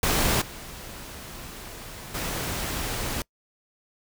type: noise with level steps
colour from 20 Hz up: pink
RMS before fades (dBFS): -23 / -40 / -30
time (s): 0.03-3.22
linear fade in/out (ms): 2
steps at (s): 0.41 / 2.14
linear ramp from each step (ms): 10
effects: noise-tail reverb RT60 0.1 s tail -25 dB re dry